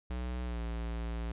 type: tone with pitch glide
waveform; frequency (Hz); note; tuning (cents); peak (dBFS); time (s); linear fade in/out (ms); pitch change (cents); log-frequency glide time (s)
square; 61.6 to 57.47; B1 to A#1; -4 to -24; -35; 0.1-1.32; 5; -120; 0.44-0.6
effects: resampled to 8000 Hz